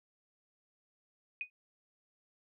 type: tone with exponential decay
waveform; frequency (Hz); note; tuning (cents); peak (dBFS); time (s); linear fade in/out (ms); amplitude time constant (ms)
sine; 2489; D#7; 0; -31; 1.41-1.5; 1; 18
effects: none